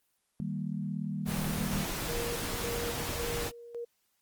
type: chord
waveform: sine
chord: Eb major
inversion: none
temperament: equal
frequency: 155.56 / 196 / 233.1 Hz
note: Eb3 / G3 / Bb3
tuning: 0 / 0 / 0 cents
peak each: -36 / -35 / -39 dBFS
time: 0.4-1.85 s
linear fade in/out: 0 ms
type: noise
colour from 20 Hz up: pink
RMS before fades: -35 dBFS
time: 1.25-3.52 s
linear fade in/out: 50 ms
type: tone with tremolo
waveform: sine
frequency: 472.1 Hz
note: A#4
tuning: 22 cents sharp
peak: -35 dBFS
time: 2.08-3.85 s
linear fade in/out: 10 ms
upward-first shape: square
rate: 1.8 Hz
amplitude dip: 70%
effects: white hiss -75 dBFS RMS until 4.21 s + Opus 24 kbps